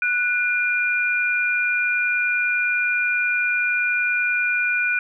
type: tone pair together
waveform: sine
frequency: 1476.7 / 2407 Hz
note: F#6 / D7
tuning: -4 / +42 cents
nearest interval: minor sixth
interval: 846 cents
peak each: -21 dBFS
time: 0.02-4.99 s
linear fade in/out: 2 ms
effects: none